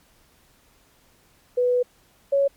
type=tone pair in turn; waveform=sine; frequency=493.9 / 556.4 Hz; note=B4 / C#5; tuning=0 / +6 cents; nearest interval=major second; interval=206 cents; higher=second; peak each=-17 / -16 dBFS; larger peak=second; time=1.57-1.83 / 2.32-2.48 s; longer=first; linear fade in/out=10 ms; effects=pink hiss -59 dBFS RMS until 2.56 s + MP3 96 kbps